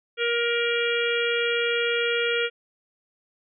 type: harmonic tone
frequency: 471.6 Hz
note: A#4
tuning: 20 cents sharp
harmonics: 1 / 3 / 4 / 5 / 6 / 7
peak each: -25 / -28 / -33 / -29 / -32 / -31 dBFS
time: 0.17-2.5 s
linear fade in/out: 50 ms
effects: none